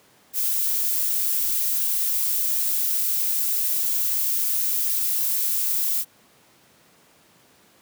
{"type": "noise", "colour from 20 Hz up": "violet", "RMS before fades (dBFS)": -23, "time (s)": [0.33, 6.05], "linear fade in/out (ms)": 50, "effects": ["pink hiss -56 dBFS RMS until 7.81 s", "high-pass 150 Hz 12 dB/octave"]}